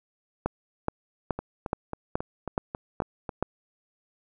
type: two click trains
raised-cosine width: 1 ms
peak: -11 / -18 dBFS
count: 8 / 8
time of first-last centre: 0.46-3.426 / 1.39-3.292 s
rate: 2.36 / 3.68 Hz
effects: none